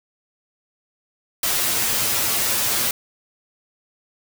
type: noise with comb filter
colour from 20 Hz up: white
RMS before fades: -21 dBFS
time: 1.43-2.91 s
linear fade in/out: 2 ms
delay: 8.7 ms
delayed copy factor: +0.9
effects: none